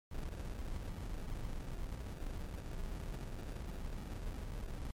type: noise with sample-and-hold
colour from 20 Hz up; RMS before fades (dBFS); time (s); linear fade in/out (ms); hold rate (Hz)
brown; -42; 0.11-4.91; 5; 1050
effects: MP3 64 kbps